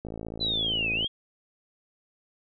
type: click train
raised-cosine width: 2 ms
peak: -23 dBFS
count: 56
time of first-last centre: 0.05-1.045 s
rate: 55.3 Hz
type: linear two-way sweep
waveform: sine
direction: down then up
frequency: 4053 to 2454 to 3328 Hz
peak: -25 dBFS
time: 0.4-1.08 s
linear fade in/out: 20 ms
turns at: 0.92 s
effects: none